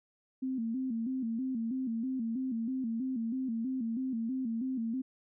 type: tone with vibrato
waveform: sine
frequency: 243.6 Hz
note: B3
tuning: 24 cents flat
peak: -31 dBFS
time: 0.42-5.02 s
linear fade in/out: 10 ms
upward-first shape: square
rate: 3.1 Hz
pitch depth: 120 cents each way
effects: none